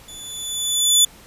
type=tone with level ramp; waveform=20% pulse; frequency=3477 Hz; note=A7; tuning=21 cents flat; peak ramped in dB=-31 to -4 dBFS; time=0.08-1.05 s; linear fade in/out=5 ms; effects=pink hiss -46 dBFS RMS until 1.26 s + resampled to 32000 Hz